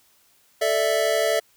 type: chord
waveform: square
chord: A suspended fourth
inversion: none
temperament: equal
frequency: 440 / 587.3 / 659.3 Hz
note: A4 / D5 / E5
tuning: 0 / 0 / 0 cents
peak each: -26 / -25 / -23 dBFS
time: 0.61-1.4 s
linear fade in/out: 10 ms
effects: white hiss -60 dBFS RMS until 1.56 s